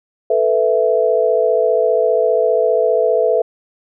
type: chord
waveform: sine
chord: A suspended second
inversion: none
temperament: just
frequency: 440 / 495 / 660 Hz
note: A4 / B4 / E5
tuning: 0 / +4 / +2 cents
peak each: -16 dBFS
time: 0.3-3.42 s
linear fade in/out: 5 ms
effects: none